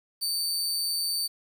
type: tone with amplitude modulation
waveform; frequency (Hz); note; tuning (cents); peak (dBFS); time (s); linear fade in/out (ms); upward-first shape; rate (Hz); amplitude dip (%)
sawtooth; 4572; D8; -47; -22; 0.21-1.28; 20; sine; 174; 35
effects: 9-bit